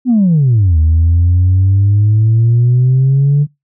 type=exponential two-way sweep; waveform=sine; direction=down then up; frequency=261.6 to 77.78 to 147.2 Hz; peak=-5 dBFS; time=0.05-3.47 s; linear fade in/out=50 ms; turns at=0.78 s; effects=noise-tail reverb RT60 0.2 s tail -25 dB re dry + tanh soft clip ceiling -4 dBFS